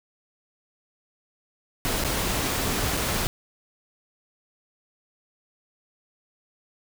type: noise with dropouts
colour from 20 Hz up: pink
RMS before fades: -26 dBFS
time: 1.85-3.27 s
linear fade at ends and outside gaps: 0 ms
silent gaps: 2.039-2.047 / 2.969-2.973 s
effects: none